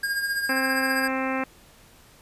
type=tone with tremolo; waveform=square; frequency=1619 Hz; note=G#6; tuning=45 cents flat; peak=-23 dBFS; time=0.03-1.08 s; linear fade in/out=5 ms; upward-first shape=sine; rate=15 Hz; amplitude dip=50%
type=harmonic tone; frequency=263.4 Hz; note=C4; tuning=12 cents sharp; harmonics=1 / 2 / 3 / 4 / 5 / 6 / 7 / 8 / 9 / 10; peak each=-28 / -31 / -33 / -34 / -35 / -36 / -36 / -37 / -38 / -38 dBFS; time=0.49-1.44 s; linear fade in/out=5 ms
effects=pink hiss -53 dBFS RMS until 2.21 s + resampled to 32000 Hz